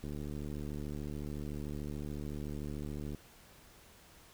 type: click train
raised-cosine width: 3 ms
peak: -29 dBFS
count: 230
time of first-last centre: 0.04-3.147 s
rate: 73.7 Hz
effects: pink hiss -59 dBFS RMS until 4.33 s